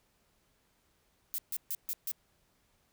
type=noise bursts; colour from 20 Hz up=violet; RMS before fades=-35 dBFS; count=5; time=1.34-2.115 s; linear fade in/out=0 ms; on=43 ms; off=140 ms; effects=pink hiss -72 dBFS RMS until 2.92 s